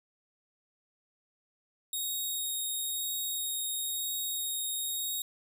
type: tone with vibrato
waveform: 5% pulse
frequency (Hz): 3749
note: A#7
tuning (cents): +9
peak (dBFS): -25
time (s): 1.93-5.22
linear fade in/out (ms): 2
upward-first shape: sine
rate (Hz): 1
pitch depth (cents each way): 8
effects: none